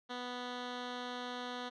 10% pulse tone with low-pass filter, 246.9 Hz, B3, in tune, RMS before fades -42 dBFS, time 0.09-1.7 s, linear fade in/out 20 ms, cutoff 3700 Hz, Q 1.9, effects none

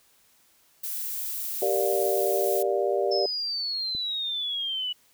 violet noise, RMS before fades -32 dBFS, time 0.83-2.63 s, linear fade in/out 10 ms
sine chord, G minor seventh, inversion none, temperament just, 392 / 470.4 / 588 / 705.6 Hz, G4 / Bb4 / D5 / F5, 0 / +16 / +2 / +18 cents, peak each -26 / -29 / -27 / -31 dBFS, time 1.62-3.26 s, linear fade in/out 2 ms
sine exponential sweep, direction down, 5290 to 2936 Hz, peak -27 dBFS, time 3.11-4.93 s, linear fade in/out 10 ms
click, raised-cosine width 3 ms, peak -28 dBFS, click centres 3.95 s
effects white hiss -62 dBFS RMS until 5.13 s

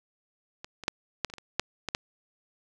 clicks, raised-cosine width 0.2 ms, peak -22 / -24 / -7 / -9 / -30 / -20 / -28 / -7 / -14 / -10 dBFS, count 10, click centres 0.645 / 0.837 / 0.881 / 1.247 / 1.3 / 1.338 / 1.383 / 1.596 / 1.887 / 1.949 s, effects none

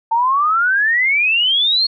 sine exponential sweep, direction up, 891 to 4358 Hz, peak -12 dBFS, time 0.11-1.87 s, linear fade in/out 10 ms, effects none

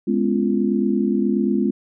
sine chord, C# dominant seventh, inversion second, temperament just, 207.9 / 249.5 / 277.2 / 346.5 Hz, G#3 / B3 / C#4 / E#4, +2 / +18 / 0 / -14 cents, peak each -20 / -22 / -25 / -23 dBFS, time 0.07-1.71 s, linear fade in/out 10 ms, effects none

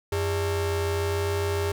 45% pulse ring-modulated tone, 246.9 Hz, B3, in tune, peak -21 dBFS, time 0.12-1.72 s, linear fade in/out 5 ms, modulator 157 Hz, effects none

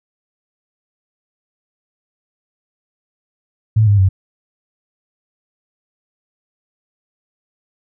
sine tone with pitch steps, 109.3 / 101.98 / 95.15 Hz, A2 / G#2 / F#2, -11 / -31 / +49 cents, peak -8 dBFS, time 3.76-4.09 s, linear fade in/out 10 ms, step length 110 ms, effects none

